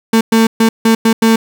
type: tone bursts at uneven times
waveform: 35% pulse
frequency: 224.9 Hz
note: A3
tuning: 38 cents sharp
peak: -5 dBFS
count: 6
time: 0.13-0.21 / 0.32-0.47 / 0.6-0.69 / 0.85-0.95 / 1.05-1.13 / 1.22-1.36 s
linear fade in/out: 5 ms
effects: none